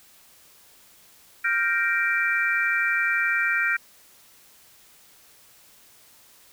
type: chord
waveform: sine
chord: G minor seventh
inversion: third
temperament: equal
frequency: 1396.9 / 1568 / 1864.7 / 2349 Hz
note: F6 / G6 / Bb6 / D7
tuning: 0 / 0 / 0 / 0 cents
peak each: -26 dBFS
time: 1.44-3.77 s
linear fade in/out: 10 ms
effects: white hiss -54 dBFS RMS until 6.52 s